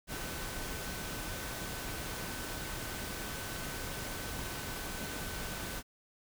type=tone in noise; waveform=sine; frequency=1517 Hz; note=F#6; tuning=43 cents sharp; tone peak=-49 dBFS; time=0.07-5.83 s; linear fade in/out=50 ms; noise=pink; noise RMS=-40 dBFS; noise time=0.07-5.83 s; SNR=-12 dB; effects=none